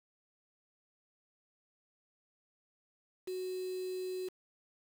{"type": "tone with quantisation", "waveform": "sine", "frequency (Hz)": 370, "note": "F#4", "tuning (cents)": 0, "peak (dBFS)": -36, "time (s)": [3.27, 4.29], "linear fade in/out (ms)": 10, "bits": 8, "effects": []}